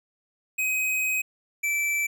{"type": "tone pair in turn", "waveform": "square", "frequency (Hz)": [2524, 2325], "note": ["D#7", "D7"], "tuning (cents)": [24, -18], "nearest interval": "minor second", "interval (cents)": 142, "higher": "first", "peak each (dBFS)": -24, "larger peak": "neither", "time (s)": [[0.58, 1.22], [1.63, 2.07]], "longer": "first", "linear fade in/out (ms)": 10, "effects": []}